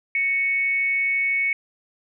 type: tone with frequency modulation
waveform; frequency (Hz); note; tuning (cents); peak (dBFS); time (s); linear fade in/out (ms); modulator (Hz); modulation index
sine; 2217; C#7; 0; -19; 0.15-1.53; 2; 349; 0.25
effects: none